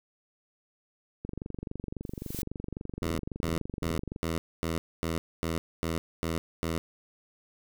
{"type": "click train", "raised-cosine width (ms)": 3, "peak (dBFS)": -23, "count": 70, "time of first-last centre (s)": [1.25, 4.161], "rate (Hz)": 23.7}
{"type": "noise with exponential growth", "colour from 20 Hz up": "blue", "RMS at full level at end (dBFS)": -34, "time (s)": [2.03, 2.42], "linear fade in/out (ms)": 2, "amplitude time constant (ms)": 84}
{"type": "tone bursts", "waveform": "10% pulse", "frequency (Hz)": 82.1, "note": "E2", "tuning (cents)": -6, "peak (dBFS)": -21, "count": 10, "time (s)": [3.03, 6.78], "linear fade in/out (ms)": 0, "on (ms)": 150, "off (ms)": 250}
{"effects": []}